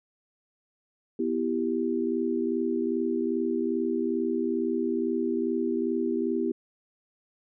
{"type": "chord", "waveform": "sine", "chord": "E minor", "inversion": "second", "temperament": "equal", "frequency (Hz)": [246.9, 329.6, 392], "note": ["B3", "E4", "G4"], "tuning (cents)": [0, 0, 0], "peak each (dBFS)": -29, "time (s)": [1.19, 6.52], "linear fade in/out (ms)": 5, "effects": []}